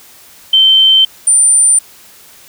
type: tone pair in turn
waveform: sine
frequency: 3105 / 9134 Hz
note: G7 / D9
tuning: -17 / -49 cents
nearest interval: octave + perfect fifth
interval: 1868 cents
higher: second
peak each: -4 / -5 dBFS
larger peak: first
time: 0.53-1.05 / 1.27-1.79 s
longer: neither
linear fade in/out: 5 ms
effects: white hiss -40 dBFS RMS until 2.48 s